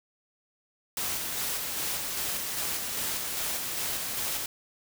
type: noise with tremolo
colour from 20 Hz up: white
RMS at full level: -31 dBFS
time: 0.97-4.46 s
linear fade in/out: 2 ms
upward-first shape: square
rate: 2.5 Hz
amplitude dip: 25%
effects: none